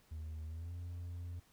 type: tone with pitch glide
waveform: triangle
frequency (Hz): 78.5 to 87.1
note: D#2 to F2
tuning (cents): +16 to -4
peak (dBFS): -39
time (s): 0.11-1.4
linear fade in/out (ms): 10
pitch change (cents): +180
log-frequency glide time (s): 0.47-0.73
effects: tanh soft clip ceiling -35 dBFS + pink hiss -69 dBFS RMS until 1.52 s